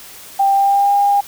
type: tone with pitch glide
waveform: sine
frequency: 789 to 807.4 Hz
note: G5 to G#5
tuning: +11 to -49 cents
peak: -10 dBFS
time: 0.39-1.21 s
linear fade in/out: 10 ms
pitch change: +40 cents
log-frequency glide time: 0.54-0.94 s
effects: white hiss -37 dBFS RMS until 1.27 s